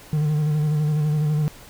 triangle tone with vibrato, 151.2 Hz, D#3, 49 cents flat, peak -16 dBFS, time 0.13-1.48 s, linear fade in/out 0 ms, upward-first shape square, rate 12 Hz, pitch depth 31 cents each way, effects pink hiss -45 dBFS RMS until 1.69 s

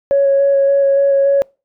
sine tone with vibrato, 554.4 Hz, C#5, in tune, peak -8 dBFS, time 0.11-1.42 s, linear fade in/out 0 ms, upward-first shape square, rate 3.5 Hz, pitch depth 9 cents each way, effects noise-tail reverb RT60 0.3 s tail -26 dB re dry + tanh soft clip ceiling -5 dBFS

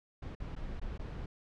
brown noise with dropouts, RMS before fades -40 dBFS, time 0.22-1.26 s, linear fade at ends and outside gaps 5 ms, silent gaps 0.351-0.4 / 0.553-0.562 / 0.798-0.815 / 0.978-0.993 s, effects low-pass 4000 Hz 12 dB/octave

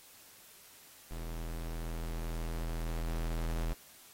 square tone with level ramp, 41 Hz, E1, 9 cents flat, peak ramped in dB -39 to -32 dBFS, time 1.11-3.73 s, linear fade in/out 0 ms, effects white hiss -57 dBFS RMS until 4.13 s + AAC 48 kbps

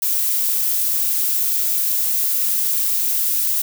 violet noise, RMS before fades -19 dBFS, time 0.02-3.62 s, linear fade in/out 5 ms, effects none

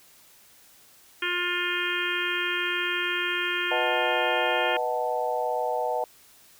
harmonic tone, 353.8 Hz, F4, 23 cents sharp, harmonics 1 / 3 / 4 / 5 / 6 / 7 / 8 / 9, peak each -34 / -37 / -31 / -31 / -36 / -32 / -35 / -34 dBFS, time 1.22-4.77 s, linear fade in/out 5 ms
sine chord, B dominant seventh, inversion none, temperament equal, 493.9 / 622.3 / 740 / 880 Hz, B4 / D#5 / F#5 / A5, 0 / 0 / 0 / 0 cents, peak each -30 dBFS, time 3.71-6.04 s, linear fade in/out 2 ms
effects white hiss -55 dBFS RMS until 6.59 s

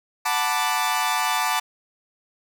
sawtooth chord, B minor seventh, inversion second, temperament equal, 740 / 880 / 987.8 / 1174.7 Hz, F#5 / A5 / B5 / D6, 0 / 0 / 0 / 0 cents, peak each -24 / -21 / -25 / -22 dBFS, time 0.25-1.6 s, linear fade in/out 10 ms, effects none

